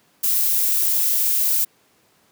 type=noise; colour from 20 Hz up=violet; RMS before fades=-19 dBFS; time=0.23-1.65 s; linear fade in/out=10 ms; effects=pink hiss -59 dBFS RMS until 2.31 s + high-pass 150 Hz 12 dB/octave